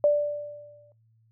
sine tone with exponential decay, 587.3 Hz, D5, in tune, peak -15 dBFS, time 0.04-0.92 s, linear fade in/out 1 ms, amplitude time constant 190 ms, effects noise-tail reverb RT60 0.2 s tail -20 dB re dry + added 112 Hz sine -60 dBFS peak until 1.31 s

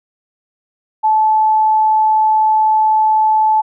sine tone, 868 Hz, A5, 24 cents flat, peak -9 dBFS, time 1.03-3.62 s, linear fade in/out 20 ms, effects none

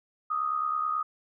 sine tone with amplitude modulation, 1244.5 Hz, D#6, in tune, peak -23 dBFS, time 0.3-1.03 s, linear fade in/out 10 ms, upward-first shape sine, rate 69.3 Hz, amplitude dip 65%, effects none

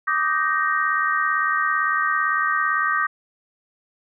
sine chord, Eb major seventh, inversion third, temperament just, 1166.7 / 1244.5 / 1555.6 / 1866.8 Hz, D6 / Eb6 / G6 / Bb6, -12 / 0 / -14 / +2 cents, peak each -24 dBFS, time 0.07-3.07 s, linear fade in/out 10 ms, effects none

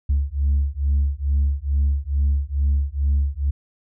sine beating tone pair, 69.3 / 71.6 Hz, C#2 / D2, 0 / -43 cents, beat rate 2.3 Hz, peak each -19 dBFS, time 0.09-3.51 s, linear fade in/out 10 ms, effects tanh soft clip ceiling -13 dBFS

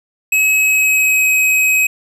square tone with pitch glide, 2564 to 2536 Hz, E7 to D#7, -49 to +32 cents, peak -11 dBFS, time 0.32-1.87 s, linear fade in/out 5 ms, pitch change -19 cents, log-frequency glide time 0.53-1.28 s, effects none

